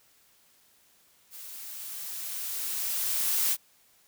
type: noise with level ramp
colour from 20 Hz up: blue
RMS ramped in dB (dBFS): -44 to -25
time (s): 1.3-3.57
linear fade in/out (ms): 50
effects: white hiss -63 dBFS RMS until 4.07 s